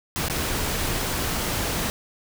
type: noise with dropouts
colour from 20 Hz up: pink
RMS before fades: -26 dBFS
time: 0.16-1.9 s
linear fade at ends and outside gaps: 0 ms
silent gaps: 0.284-0.299 s
effects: none